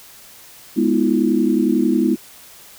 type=chord; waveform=sine; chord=F half-diminished seventh; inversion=first; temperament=equal with one note detuned; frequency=207.7 / 246.9 / 318.4 / 349.2 Hz; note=Ab3 / Cb4 / Eb4 / F4; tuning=0 / 0 / +40 / 0 cents; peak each=-20 / -18 / -18 / -22 dBFS; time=0.76-2.16 s; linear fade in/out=20 ms; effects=white hiss -43 dBFS RMS until 2.78 s